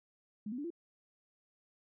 sine tone with pitch steps, 210 / 246.9 / 290.2 / 341.1 Hz, G#3 / B3 / D4 / F4, +19 / 0 / -21 / -41 cents, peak -37 dBFS, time 0.46-0.704 s, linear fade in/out 5 ms, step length 61 ms, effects none

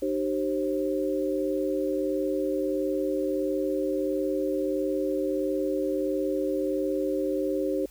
sine tone cluster, 302.4 / 383.9 / 533 Hz, D#4 / G4 / C5, -49 / -36 / +32 cents, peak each -29 dBFS, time 0.02-7.86 s, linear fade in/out 5 ms, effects added 50 Hz sine -51 dBFS peak until 7.9 s + white hiss -56 dBFS RMS until 7.9 s

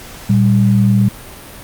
sine tone pair together, 116.54 / 196.49 Hz, A#2 / G3, 0 / +4 cents, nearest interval major sixth, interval 904 cents, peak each -11 dBFS, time 0.29-1.09 s, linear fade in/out 10 ms, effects pink hiss -34 dBFS RMS until 1.63 s + Opus 48 kbps

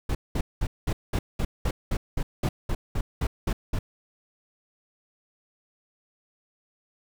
brown noise bursts, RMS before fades -25 dBFS, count 15, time 0.09-3.79 s, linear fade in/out 5 ms, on 60 ms, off 200 ms, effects none

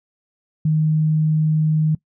sine tone, 155.56 Hz, D#3, in tune, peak -14 dBFS, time 0.65-1.95 s, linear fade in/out 5 ms, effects noise-tail reverb RT60 0.1 s tail -21 dB re dry

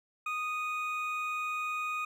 triangle tone pair together, 1241 / 2485 Hz, D#6 / D#7, -5 / -3 cents, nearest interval octave, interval 1202 cents, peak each -32 / -34 dBFS, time 0.26-2.05 s, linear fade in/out 5 ms, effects none

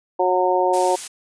harmonic tone, 182.6 Hz, F#3, 23 cents flat, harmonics 2 / 3 / 4 / 5, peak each -21 / -21 / -21 / -21 dBFS, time 0.19-0.96 s, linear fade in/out 10 ms
blue noise, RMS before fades -28 dBFS, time 0.73-1.08 s, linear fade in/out 10 ms
effects resampled to 22050 Hz

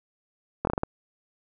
slowing click train, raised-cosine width 1 ms, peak -11 dBFS, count 6, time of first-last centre 0.65-0.834 s, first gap 22 ms, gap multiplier 1.26, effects none

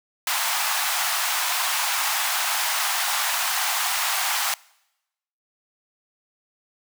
pink high-pass noise, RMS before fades -24 dBFS, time 0.27-4.54 s, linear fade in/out 2 ms, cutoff 740 Hz, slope 48 dB/octave, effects noise-tail reverb RT60 0.9 s tail -24 dB re dry

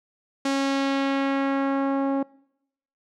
sawtooth tone with low-pass filter sweep, 273.9 Hz, C#4, 21 cents flat, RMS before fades -24 dBFS, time 0.45-2.23 s, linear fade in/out 5 ms, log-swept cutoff 7000 to 770 Hz, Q 1, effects noise-tail reverb RT60 0.8 s tail -24 dB re dry

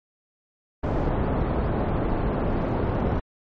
pink low-pass noise, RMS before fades -24 dBFS, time 0.83-3.2 s, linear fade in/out 10 ms, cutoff 810 Hz, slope 12 dB/octave, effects MP3 32 kbps

